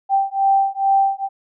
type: beating tone pair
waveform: sine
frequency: 782 / 784.3 Hz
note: G5 / G5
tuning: -4 / +1 cents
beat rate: 2.3 Hz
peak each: -17 dBFS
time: 0.09-1.29 s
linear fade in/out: 50 ms
effects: none